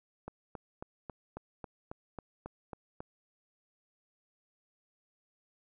click train, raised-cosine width 1 ms, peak -27 dBFS, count 11, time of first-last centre 0.28-3.005 s, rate 3.67 Hz, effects none

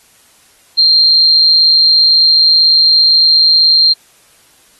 sine tone with amplitude modulation, 4186 Hz, C8, in tune, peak -3 dBFS, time 0.77-3.94 s, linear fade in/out 20 ms, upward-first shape sine, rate 157 Hz, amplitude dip 45%, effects white hiss -48 dBFS RMS until 4.79 s + AAC 32 kbps

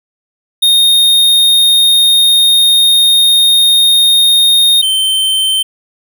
square tone pair in turn, 3697 / 3103 Hz, A#7 / G7, -15 / -18 cents, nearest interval minor third, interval 303 cents, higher first, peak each -6 / -10 dBFS, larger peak first, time 0.62-4.82 / 4.82-5.63 s, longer first, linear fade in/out 10 ms, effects none

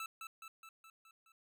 25% pulse tone with echo, 1318.5 Hz, E6, in tune, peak -37 dBFS, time 0-0.06 s, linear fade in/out 2 ms, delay 210 ms, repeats 6, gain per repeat -4 dB, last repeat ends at 1.32 s, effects none

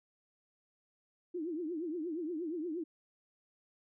sine tone with vibrato, 329.6 Hz, E4, in tune, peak -35 dBFS, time 1.34-2.84 s, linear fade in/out 10 ms, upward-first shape triangle, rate 8.5 Hz, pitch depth 200 cents each way, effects none

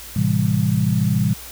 sine chord, A minor seventh, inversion none, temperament equal with one note detuned, 110 / 130.81 / 164.81 / 198.39 Hz, A2 / C3 / E3 / G3, 0 / 0 / 0 / +21 cents, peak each -21 dBFS, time 0.16-1.34 s, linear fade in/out 5 ms, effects added 60 Hz sine -42 dBFS peak until 1.51 s + white hiss -37 dBFS RMS until 1.51 s

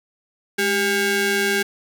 sawtooth ring-modulated tone, 605 Hz, D#5, 49 cents flat, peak -11 dBFS, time 0.58-1.63 s, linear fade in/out 10 ms, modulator 1000 Hz, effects none

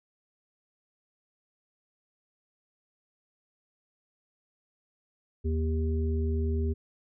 harmonic tone, 79.1 Hz, D#2, 29 cents sharp, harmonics 1 / 3 / 5, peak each -26 / -35 / -35 dBFS, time 5.44-6.74 s, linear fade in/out 20 ms, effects none

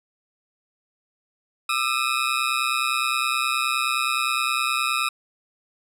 20% pulse ring-modulated tone, 1266 Hz, D#6, 30 cents sharp, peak -13 dBFS, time 1.69-5.09 s, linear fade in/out 5 ms, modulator 64.8 Hz, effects low-pass 12000 Hz 12 dB/octave

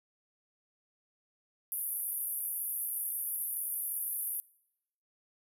white band-pass noise, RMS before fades -36 dBFS, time 1.72-4.4 s, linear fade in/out 0 ms, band 10000 to 14000 Hz, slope 96 dB/octave, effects noise-tail reverb RT60 0.8 s tail -23 dB re dry

